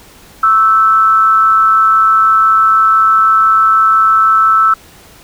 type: tone with amplitude modulation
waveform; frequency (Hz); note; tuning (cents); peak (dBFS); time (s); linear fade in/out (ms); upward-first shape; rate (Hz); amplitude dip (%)
sine; 1318; E6; -1; -3; 0.43-4.74; 5; sine; 206; 55
effects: pink hiss -40 dBFS RMS until 5.23 s